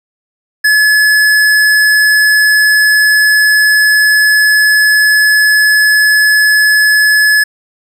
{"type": "tone with hard clipping", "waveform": "sine", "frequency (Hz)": 1709, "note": "G#6", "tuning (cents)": 49, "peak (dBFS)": -7, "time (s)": [0.64, 7.44], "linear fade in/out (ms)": 10, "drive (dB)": 16, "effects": []}